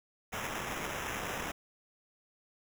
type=noise with sample-and-hold; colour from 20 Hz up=white; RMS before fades=-38 dBFS; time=0.32-1.52 s; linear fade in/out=10 ms; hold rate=4410 Hz; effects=none